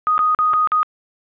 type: tone with dropouts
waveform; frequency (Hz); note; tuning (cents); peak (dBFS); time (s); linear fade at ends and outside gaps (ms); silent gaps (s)
sine; 1244.5; D#6; 0; -13; 0.07-0.83; 0; 0.18-0.191 / 0.348-0.389 / 0.534-0.538 / 0.673-0.719
effects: resampled to 8000 Hz + 9-bit